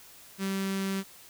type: tone with notch filter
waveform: sawtooth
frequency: 193.8 Hz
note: G3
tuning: 20 cents flat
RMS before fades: -31 dBFS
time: 0.38-1.04 s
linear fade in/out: 50 ms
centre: 690 Hz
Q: 0.97
effects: white hiss -52 dBFS RMS until 1.29 s